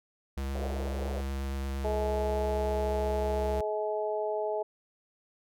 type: tone with vibrato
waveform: square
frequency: 68 Hz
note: C#2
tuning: 33 cents flat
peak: -32 dBFS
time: 0.37-3.61 s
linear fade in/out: 5 ms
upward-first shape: sine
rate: 8.7 Hz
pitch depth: 12 cents each way
type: band-pass noise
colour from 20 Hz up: white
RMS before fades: -40 dBFS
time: 0.55-1.21 s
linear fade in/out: 5 ms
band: 340 to 730 Hz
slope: 48 dB/octave
type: harmonic tone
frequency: 212.6 Hz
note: G#3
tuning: 41 cents sharp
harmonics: 2 / 3 / 4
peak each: -32 / -32 / -36 dBFS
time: 1.84-4.63 s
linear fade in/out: 10 ms
effects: none